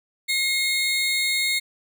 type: tone pair together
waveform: 30% pulse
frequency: 2149 / 3734 Hz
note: C7 / A#7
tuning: +46 / +2 cents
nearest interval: minor seventh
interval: 956 cents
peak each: -19 / -24 dBFS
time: 0.28-1.6 s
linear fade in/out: 20 ms
effects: none